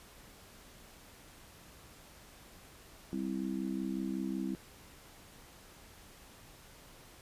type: harmonic tone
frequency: 65.41 Hz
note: C2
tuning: in tune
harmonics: 3 / 4 / 5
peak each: -37 / -38 / -39 dBFS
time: 3.13-4.55 s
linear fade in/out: 0 ms
effects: pink hiss -56 dBFS RMS until 7.21 s + resampled to 32000 Hz